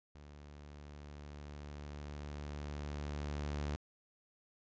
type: tone with level ramp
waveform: sawtooth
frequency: 73.2 Hz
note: D2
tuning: 5 cents flat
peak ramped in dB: -49 to -32 dBFS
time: 0.15-3.76 s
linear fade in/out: 0 ms
effects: resampled to 16000 Hz